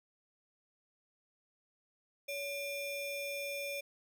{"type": "ring-modulated tone", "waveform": "square", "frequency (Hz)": 1483, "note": "F#6", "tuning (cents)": 4, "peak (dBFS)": -35, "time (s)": [2.28, 3.81], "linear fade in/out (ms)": 10, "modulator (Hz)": 917, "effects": []}